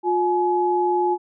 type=tone pair together; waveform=sine; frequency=356.1 / 847 Hz; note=F4 / G#5; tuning=+34 / +34 cents; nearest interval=octave + minor third; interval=1500 cents; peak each=-20 dBFS; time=0.03-1.18 s; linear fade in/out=50 ms; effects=none